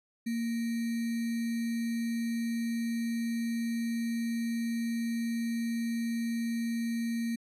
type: tone with sample-and-hold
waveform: sine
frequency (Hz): 231.4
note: A#3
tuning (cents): -13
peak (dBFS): -29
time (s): 0.26-7.36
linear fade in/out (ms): 10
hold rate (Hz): 2100
effects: resampled to 32000 Hz